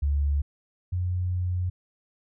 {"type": "tone pair in turn", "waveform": "sine", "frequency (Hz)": [71.6, 90.21], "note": ["D2", "F#2"], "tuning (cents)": [-43, -43], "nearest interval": "major third", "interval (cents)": 400, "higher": "second", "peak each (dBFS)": [-21, -24], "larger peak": "first", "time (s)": [[0.02, 0.42], [0.92, 1.7]], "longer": "second", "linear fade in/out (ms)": 10, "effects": []}